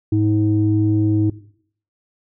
sine tone pair together, 105.61 / 318.3 Hz, G#2 / D#4, +29 / +39 cents, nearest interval octave + perfect fifth, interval 1910 cents, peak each -16 dBFS, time 0.12-1.3 s, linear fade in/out 5 ms, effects noise-tail reverb RT60 0.6 s tail -17 dB re dry + tanh soft clip ceiling -6 dBFS

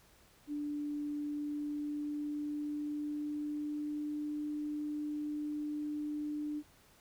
sine tone with pitch glide, 293.7 to 298.1 Hz, D4 to D4, 0 to +26 cents, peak -35 dBFS, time 0.47-6.63 s, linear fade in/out 50 ms, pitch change +26 cents, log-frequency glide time 1.1-4.41 s, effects pink hiss -64 dBFS RMS until 7 s

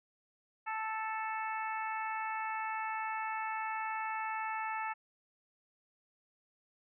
harmonic tone, 439.7 Hz, A4, 1 cent flat, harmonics 2 / 3 / 4 / 5 / 6, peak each -37 / -41 / -43 / -45 / -47 dBFS, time 0.66-4.94 s, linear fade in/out 20 ms, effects none

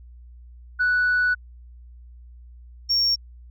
sine tone pair in turn, 1480 / 5519 Hz, F#6 / F8, 0 / -21 cents, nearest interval octave + major seventh, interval 2279 cents, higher second, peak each -16 dBFS, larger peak neither, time 0.79-1.35 / 2.89-3.16 s, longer first, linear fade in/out 20 ms, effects tanh soft clip ceiling -15 dBFS + added 60 Hz sine -42 dBFS peak until 3.5 s

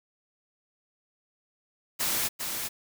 white noise with echo, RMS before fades -28 dBFS, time 1.99-2.29 s, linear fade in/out 20 ms, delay 400 ms, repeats 1, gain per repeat -5 dB, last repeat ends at 2.69 s, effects none

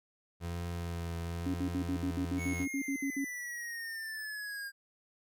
30% pulse tone with vibrato, 85.3 Hz, F2, 40 cents flat, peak -33 dBFS, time 0.4-2.67 s, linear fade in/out 50 ms, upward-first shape triangle, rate 1 Hz, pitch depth 24 cents each way
sine tone bursts, 275.7 Hz, C#4, 9 cents flat, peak -31 dBFS, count 13, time 1.46-3.246 s, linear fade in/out 5 ms, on 82 ms, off 60 ms
square linear sweep, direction down, 2224 to 1606 Hz, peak -39 dBFS, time 2.37-4.72 s, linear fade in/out 50 ms
effects none

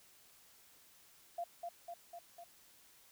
sine tone with echo, 690 Hz, F5, 21 cents flat, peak -37 dBFS, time 1.38-1.44 s, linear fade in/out 5 ms, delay 250 ms, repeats 4, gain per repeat -3 dB, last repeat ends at 2.44 s, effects white hiss -64 dBFS RMS until 3.11 s

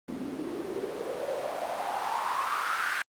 white noise with band-pass filter sweep, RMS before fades -32 dBFS, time 0.08-3.02 s, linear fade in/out 2 ms, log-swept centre 250 to 1600 Hz, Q 5.2, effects Opus 32 kbps

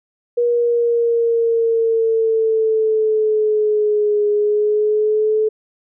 sine exponential two-way sweep, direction down then up, 479.8 to 415.3 to 434.3 Hz, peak -13 dBFS, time 0.37-5.49 s, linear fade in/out 10 ms, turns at 4.28 s, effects none

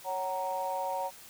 sine chord, F# major, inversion second, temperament equal with one note detuned, 554.4 / 750.8 / 932.3 Hz, C#5 / F#5 / A#5, 0 / +25 / 0 cents, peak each -35 / -35 / -33 dBFS, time 0.04-1.11 s, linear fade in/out 50 ms, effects tanh soft clip ceiling -23 dBFS + white hiss -51 dBFS RMS until 1.29 s

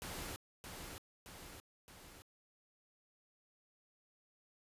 pink noise with echo, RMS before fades -45 dBFS, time 0.02-0.36 s, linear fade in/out 0 ms, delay 620 ms, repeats 3, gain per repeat -4 dB, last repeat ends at 2.22 s, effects resampled to 32000 Hz

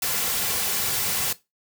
white noise with comb filter, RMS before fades -25 dBFS, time 0.02-1.33 s, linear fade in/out 5 ms, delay 3.2 ms, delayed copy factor -0.5, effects noise-tail reverb RT60 0.2 s tail -17 dB re dry

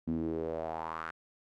sawtooth tone with band-pass filter sweep, 80.9 Hz, E2, 32 cents flat, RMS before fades -36 dBFS, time 0.07-1.11 s, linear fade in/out 10 ms, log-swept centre 230 to 1500 Hz, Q 4.2, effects none

